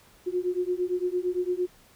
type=beating tone pair; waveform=sine; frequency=355.9 / 364.7 Hz; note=F4 / F#4; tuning=+33 / -25 cents; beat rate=8.8 Hz; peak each=-28 dBFS; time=0.26-1.67 s; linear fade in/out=20 ms; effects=pink hiss -57 dBFS RMS until 1.95 s